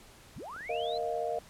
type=linear sweep; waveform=sine; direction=up; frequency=57 to 4186 Hz; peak=-40 dBFS; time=0.36-0.98 s; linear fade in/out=5 ms
type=clicks; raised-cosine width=1 ms; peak=-38 dBFS; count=2; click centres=0.563 / 0.608 s
type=chord; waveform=sine; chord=Bb suspended fourth; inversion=none; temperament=just; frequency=466.2 / 621.6 / 699.2 Hz; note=Bb4 / Eb5 / F5; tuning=0 / -2 / +2 cents; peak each=-35 / -35 / -34 dBFS; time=0.69-1.39 s; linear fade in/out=5 ms
effects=pink hiss -55 dBFS RMS until 1.49 s + low-pass 12000 Hz 12 dB/octave